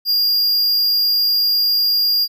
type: tone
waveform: square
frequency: 4818 Hz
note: D8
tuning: 43 cents sharp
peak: -14 dBFS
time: 0.05-2.28 s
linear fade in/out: 50 ms
effects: none